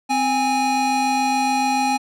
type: tone pair together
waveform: square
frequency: 259.6 / 825.8 Hz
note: C4 / G#5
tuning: -13 / -10 cents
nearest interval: octave + minor sixth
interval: 2003 cents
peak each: -24 / -19 dBFS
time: 0.09-1.98 s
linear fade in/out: 20 ms
effects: low-pass 9000 Hz 12 dB/octave